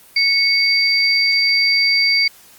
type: tone pair together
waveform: sine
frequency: 2209 / 4681 Hz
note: C#7 / D8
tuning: -7 / -7 cents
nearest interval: octave + minor second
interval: 1300 cents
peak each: -15 dBFS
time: 0.16-2.28 s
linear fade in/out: 5 ms
effects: white hiss -46 dBFS RMS until 2.58 s + Opus 32 kbps